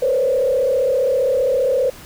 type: tone with frequency modulation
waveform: sine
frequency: 523.3 Hz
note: C5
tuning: in tune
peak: -14 dBFS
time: 0.02-1.9 s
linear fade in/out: 5 ms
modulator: 35.1 Hz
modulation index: 1.2
effects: pink hiss -40 dBFS RMS until 2.05 s